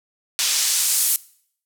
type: noise with band-pass filter sweep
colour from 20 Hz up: white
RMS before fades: -20 dBFS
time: 0.39-1.16 s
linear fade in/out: 0 ms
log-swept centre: 4400 to 11000 Hz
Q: 0.95
effects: noise-tail reverb RT60 0.6 s tail -21 dB re dry